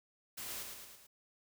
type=noise with echo; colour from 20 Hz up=white; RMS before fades=-44 dBFS; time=0.37-0.63 s; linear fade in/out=10 ms; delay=110 ms; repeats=4; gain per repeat=-4 dB; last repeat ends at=1.07 s; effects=none